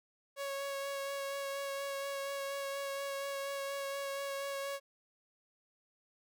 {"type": "tone with vibrato", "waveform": "sawtooth", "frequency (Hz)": 554.4, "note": "C#5", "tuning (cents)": 0, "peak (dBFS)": -33, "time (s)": [0.36, 4.8], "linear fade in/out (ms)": 50, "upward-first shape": "sine", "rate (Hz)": 4.2, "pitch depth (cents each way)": 13, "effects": []}